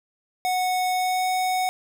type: tone with pitch glide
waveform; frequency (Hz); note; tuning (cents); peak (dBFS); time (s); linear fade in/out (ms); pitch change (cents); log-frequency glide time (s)
square; 736 to 741.1; F#5 to F#5; -9 to +3; -22; 0.45-1.69; 0; +12; 0.94-1.26
effects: 8-bit